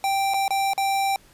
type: tone with dropouts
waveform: square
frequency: 784 Hz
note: G5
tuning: in tune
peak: -21 dBFS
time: 0.04-1.16 s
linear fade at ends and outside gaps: 1 ms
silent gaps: 0.337-0.342 / 0.48-0.506 / 0.734-0.778 s
effects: pink hiss -54 dBFS RMS until 1.33 s + resampled to 32000 Hz